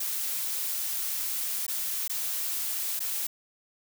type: noise with dropouts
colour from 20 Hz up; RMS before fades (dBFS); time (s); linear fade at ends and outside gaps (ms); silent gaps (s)
blue; -31; 0-3.27; 5; 1.666-1.68 / 2.079-2.095 / 2.994-3.002
effects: none